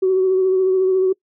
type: tone with vibrato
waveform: sine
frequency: 375.9 Hz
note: F#4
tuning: 27 cents sharp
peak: -12 dBFS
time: 0.02-1.13 s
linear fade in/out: 10 ms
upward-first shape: triangle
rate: 14 Hz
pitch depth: 30 cents each way
effects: noise-tail reverb RT60 0.1 s tail -24 dB re dry + tanh soft clip ceiling -8 dBFS